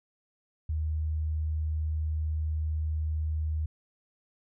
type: tone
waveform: sine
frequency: 77.78 Hz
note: D#2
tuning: in tune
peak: -27 dBFS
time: 0.69-3.66 s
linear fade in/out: 5 ms
effects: none